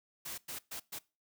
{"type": "noise bursts at uneven times", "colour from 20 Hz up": "white", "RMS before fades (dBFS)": -42, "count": 4, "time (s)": [[0.25, 0.38], [0.48, 0.59], [0.71, 0.8], [0.92, 0.99]], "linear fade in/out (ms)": 10, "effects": ["noise-tail reverb RT60 0.3 s tail -22 dB re dry"]}